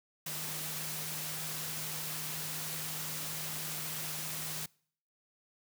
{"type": "tone in noise", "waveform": "sine", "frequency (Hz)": 155.56, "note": "D#3", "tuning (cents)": 0, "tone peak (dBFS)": -46, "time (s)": [0.26, 4.66], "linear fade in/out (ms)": 5, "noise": "white", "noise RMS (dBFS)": -39, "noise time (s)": [0.26, 4.66], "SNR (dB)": -10, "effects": ["noise-tail reverb RT60 0.6 s tail -26 dB re dry", "high-pass 100 Hz 12 dB/octave"]}